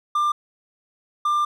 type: tone pair in turn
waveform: triangle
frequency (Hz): 1192 / 1192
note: D6 / D6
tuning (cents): +25 / +25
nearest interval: unison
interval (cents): 0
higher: neither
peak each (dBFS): -16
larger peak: neither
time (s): 0.15-0.32 / 1.25-1.45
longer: second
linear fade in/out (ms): 5
effects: none